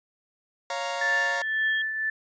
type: chord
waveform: sawtooth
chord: Bb minor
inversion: first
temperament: equal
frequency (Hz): 554.4 / 698.5 / 932.3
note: Db5 / F5 / Bb5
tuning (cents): 0 / 0 / 0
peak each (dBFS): -29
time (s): 0.7-1.42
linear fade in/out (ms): 2
type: tone with exponential growth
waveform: sine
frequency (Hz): 3251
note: G#7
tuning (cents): -38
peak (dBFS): -31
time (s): 0.85-1.82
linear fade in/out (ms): 5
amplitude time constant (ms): 210
type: tone with tremolo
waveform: sine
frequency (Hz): 1757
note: A6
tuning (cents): -3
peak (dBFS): -21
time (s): 1.01-2.1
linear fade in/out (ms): 5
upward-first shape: triangle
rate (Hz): 1.9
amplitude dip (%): 60
effects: resampled to 16000 Hz